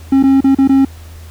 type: tone with dropouts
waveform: triangle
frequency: 270.1 Hz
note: C#4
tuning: 45 cents flat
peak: -4 dBFS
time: 0.12-0.85 s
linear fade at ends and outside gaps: 5 ms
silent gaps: 0.228-0.236 / 0.407-0.442 / 0.549-0.585 / 0.676-0.693 s
effects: added 81 Hz sine -31 dBFS peak until 1.3 s + pink hiss -42 dBFS RMS until 1.3 s